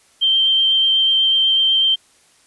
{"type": "tone with vibrato", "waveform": "sine", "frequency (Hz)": 3140, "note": "G7", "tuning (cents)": 2, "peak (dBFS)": -12, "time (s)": [0.21, 1.96], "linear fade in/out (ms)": 20, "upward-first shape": "sine", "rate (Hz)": 8.1, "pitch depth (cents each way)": 10, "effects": ["white hiss -54 dBFS RMS until 2.46 s", "resampled to 24000 Hz"]}